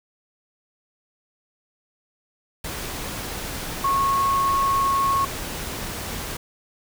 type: tone in noise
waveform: sine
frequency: 1097 Hz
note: C#6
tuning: 18 cents flat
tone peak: -18 dBFS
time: 3.84-5.25 s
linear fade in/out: 5 ms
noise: pink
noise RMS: -31 dBFS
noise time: 2.64-6.37 s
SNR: +10 dB
effects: none